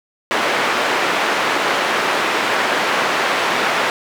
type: band-pass noise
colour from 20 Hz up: white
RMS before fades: -18 dBFS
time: 0.31-3.9 s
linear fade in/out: 0 ms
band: 310 to 1900 Hz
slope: 12 dB/octave
effects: none